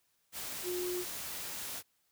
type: tone in noise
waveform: sine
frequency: 358.4 Hz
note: F4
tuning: 45 cents sharp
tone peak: -34 dBFS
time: 0.63-1.05 s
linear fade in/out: 50 ms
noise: white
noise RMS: -41 dBFS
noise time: 0.32-1.83 s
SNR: +4 dB
effects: white hiss -75 dBFS RMS until 2.11 s